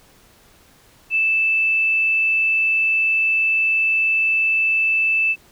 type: tone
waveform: sine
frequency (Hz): 2637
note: E7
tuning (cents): 0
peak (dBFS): -15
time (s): 1.1-5.36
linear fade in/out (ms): 50
effects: pink hiss -52 dBFS RMS until 5.51 s